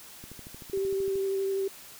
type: click train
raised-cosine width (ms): 3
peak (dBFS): -32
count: 13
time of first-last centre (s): 0.24-1.156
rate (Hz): 13.1
type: tone with vibrato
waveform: sine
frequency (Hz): 388.5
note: G4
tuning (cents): -16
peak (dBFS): -26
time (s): 0.73-1.68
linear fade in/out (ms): 5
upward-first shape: triangle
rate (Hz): 12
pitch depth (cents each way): 16
effects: white hiss -48 dBFS RMS until 1.99 s